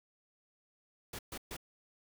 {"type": "noise bursts", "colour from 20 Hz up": "pink", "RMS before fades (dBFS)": -43, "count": 3, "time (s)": [1.13, 1.567], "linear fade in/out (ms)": 5, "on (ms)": 59, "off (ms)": 130, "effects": []}